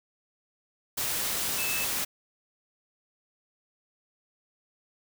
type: tone in noise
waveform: sine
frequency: 2620 Hz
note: E7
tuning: 11 cents flat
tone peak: -32 dBFS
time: 1.58-1.85 s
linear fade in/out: 10 ms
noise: white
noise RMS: -30 dBFS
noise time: 0.97-2.05 s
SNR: -5 dB
effects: none